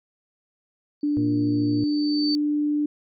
sine tone with exponential growth, 4558 Hz, C#8, 47 cents sharp, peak -23 dBFS, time 1.01-2.35 s, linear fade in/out 0 ms, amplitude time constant 290 ms
sine tone with pitch glide, 293.7 to 296.1 Hz, D4 to D4, 0 to +14 cents, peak -20 dBFS, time 1.03-2.86 s, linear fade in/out 5 ms, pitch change +14 cents, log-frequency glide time 1.61-1.94 s
harmonic tone, 115.8 Hz, A#2, 11 cents flat, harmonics 1 / 2 / 3 / 4, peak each -27 / -33 / -37 / -39 dBFS, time 1.17-1.84 s, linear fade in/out 0 ms
effects none

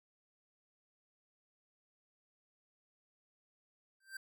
square tone with exponential growth, 1568 Hz, G6, in tune, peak -40 dBFS, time 4-4.17 s, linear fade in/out 5 ms, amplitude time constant 36 ms, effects none

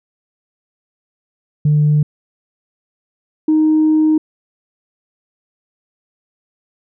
sine tone pair in turn, 149.5 / 311 Hz, D3 / D#4, +31 / -1 cents, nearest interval octave + minor second, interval 1268 cents, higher second, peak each -8 dBFS, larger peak neither, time 1.65-2.03 / 3.48-4.18 s, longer second, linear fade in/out 5 ms, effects tanh soft clip ceiling -6 dBFS

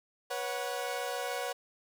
sawtooth chord, B suspended second, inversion none, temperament equal with one note detuned, 487.6 / 554.4 / 740 Hz, B4 / C#5 / F#5, -22 / 0 / 0 cents, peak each -34 dBFS, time 0.3-1.53 s, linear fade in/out 10 ms, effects none

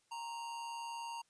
square tone with amplitude modulation, 930 Hz, A#5, 4 cents flat, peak -40 dBFS, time 0.11-1.22 s, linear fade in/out 10 ms, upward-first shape sine, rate 140 Hz, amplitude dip 45%, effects white hiss -75 dBFS RMS until 1.29 s + resampled to 22050 Hz

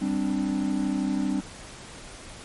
triangle chord, G suspended fourth, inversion none, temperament just, 196 / 261.3 / 294 Hz, G3 / C4 / D4, 0 / -2 / +2 cents, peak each -26 dBFS, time 0.01-1.41 s, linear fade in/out 10 ms, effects pink hiss -43 dBFS RMS until 2.44 s + MP3 48 kbps

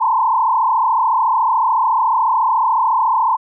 sine tone with frequency modulation, 961 Hz, B5, 48 cents flat, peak -12 dBFS, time 0-3.37 s, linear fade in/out 20 ms, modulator 33.9 Hz, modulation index 2.5, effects none

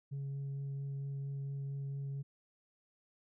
sine tone with vibrato, 138.59 Hz, C#3, in tune, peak -35 dBFS, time 0.11-2.23 s, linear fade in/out 20 ms, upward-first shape triangle, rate 4.4 Hz, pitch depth 9 cents each way, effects tanh soft clip ceiling -36 dBFS

